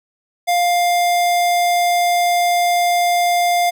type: tone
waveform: square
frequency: 702 Hz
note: F5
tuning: 9 cents sharp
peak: -14 dBFS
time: 0.47-3.71 s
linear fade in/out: 20 ms
effects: none